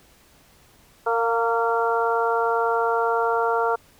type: harmonic tone with a mistuned harmonic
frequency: 229.9 Hz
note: A#3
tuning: 24 cents flat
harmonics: 2 / 3 / 4 / 5 / 6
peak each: -23 / -26 / -25 / -30 / -26 dBFS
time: 1.06-3.76 s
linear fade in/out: 10 ms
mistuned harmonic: 3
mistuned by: +20 cents
effects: pink hiss -55 dBFS RMS until 3.99 s